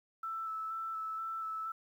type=tone with vibrato; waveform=sine; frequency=1318.5 Hz; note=E6; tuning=in tune; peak=-36 dBFS; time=0.23-1.72 s; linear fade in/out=5 ms; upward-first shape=square; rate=2.1 Hz; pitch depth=12 cents each way; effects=11-bit